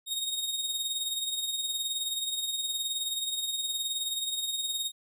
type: tone with tremolo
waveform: sawtooth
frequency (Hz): 3729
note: A#7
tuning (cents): 0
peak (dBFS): -25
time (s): 0.06-4.92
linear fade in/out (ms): 50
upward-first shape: sine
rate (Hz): 19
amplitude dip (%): 50
effects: none